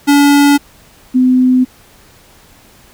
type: tone pair in turn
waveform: square / sine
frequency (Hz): 285.7 / 254.5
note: D4 / C4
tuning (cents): -48 / -48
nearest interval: major second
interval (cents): 200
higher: first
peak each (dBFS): -6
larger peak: neither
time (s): 0.07-0.58 / 1.14-1.65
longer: neither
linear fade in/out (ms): 20
effects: pink hiss -44 dBFS RMS until 2.93 s